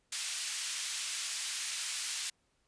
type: band-pass noise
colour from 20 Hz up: white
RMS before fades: -37 dBFS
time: 0.12-2.3 s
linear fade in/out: 5 ms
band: 2000 to 9200 Hz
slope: 12 dB/octave
effects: pink hiss -75 dBFS RMS until 2.67 s + resampled to 22050 Hz